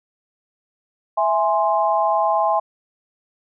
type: chord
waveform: sine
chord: E augmented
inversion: none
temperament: equal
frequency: 659.3 / 830.6 / 1046.5 Hz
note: E5 / G#5 / B#5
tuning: 0 / 0 / 0 cents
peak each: -20 / -19 / -21 dBFS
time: 1.17-2.6 s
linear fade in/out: 10 ms
effects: none